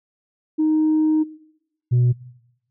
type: tone pair in turn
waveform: sine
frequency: 311.1 / 122.78 Hz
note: D#4 / B2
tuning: 0 / -10 cents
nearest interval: octave + major third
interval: 1610 cents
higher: first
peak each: -14 / -11 dBFS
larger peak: second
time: 0.58-1.24 / 1.91-2.13 s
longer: first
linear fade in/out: 20 ms
effects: noise-tail reverb RT60 0.9 s tail -21 dB re dry + tanh soft clip ceiling -12 dBFS